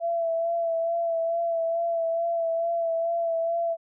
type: tone with vibrato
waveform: sine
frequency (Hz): 669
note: E5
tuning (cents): +25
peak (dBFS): -23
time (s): 0-3.77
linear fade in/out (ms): 50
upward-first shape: sine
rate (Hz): 2.3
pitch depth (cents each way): 26
effects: none